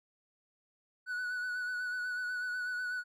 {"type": "tone with vibrato", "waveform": "triangle", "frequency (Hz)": 1481, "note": "F#6", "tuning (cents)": 1, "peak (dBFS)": -32, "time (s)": [1.06, 3.04], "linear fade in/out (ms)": 50, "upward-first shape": "sine", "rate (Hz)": 8.1, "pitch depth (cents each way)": 29, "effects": []}